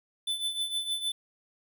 square tone with tremolo, 3511 Hz, A7, 4 cents flat, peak -27 dBFS, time 0.27-1.12 s, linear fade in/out 5 ms, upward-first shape triangle, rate 6.5 Hz, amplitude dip 75%, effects none

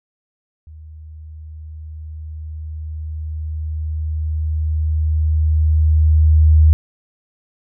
sine tone with level ramp, 77.78 Hz, D#2, in tune, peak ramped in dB -35 to -6 dBFS, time 0.67-6.73 s, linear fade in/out 0 ms, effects none

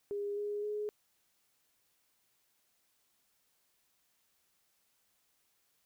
sine tone with pitch steps, 407 / 413.2 / 419.4 Hz, G#4 / G#4 / G#4, -35 / -9 / +17 cents, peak -34 dBFS, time 0.11-0.89 s, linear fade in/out 0 ms, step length 260 ms, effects white hiss -75 dBFS RMS until 5.85 s

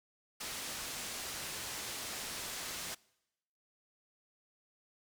white low-pass noise, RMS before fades -42 dBFS, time 0.4-2.95 s, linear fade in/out 10 ms, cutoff 8600 Hz, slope 12 dB/octave, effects noise-tail reverb RT60 0.9 s tail -24 dB re dry

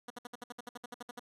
10% pulse tone bursts, 242.9 Hz, B3, 29 cents flat, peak -33 dBFS, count 14, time 0.08-1.195 s, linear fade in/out 5 ms, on 23 ms, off 61 ms, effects resampled to 32000 Hz

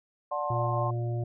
sine chord, D dominant seventh, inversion none, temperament just, 587.3 / 734.2 / 881 / 1057.2 Hz, D5 / F#5 / A5 / C6, 0 / -14 / +2 / +18 cents, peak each -33 / -34 / -37 / -32 dBFS, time 0.31-0.91 s, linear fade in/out 10 ms
harmonic tone, 118.5 Hz, A#2, 29 cents sharp, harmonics 1 / 3 / 5 / 6, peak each -28 / -38 / -42 / -44 dBFS, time 0.5-1.24 s, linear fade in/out 5 ms
effects none

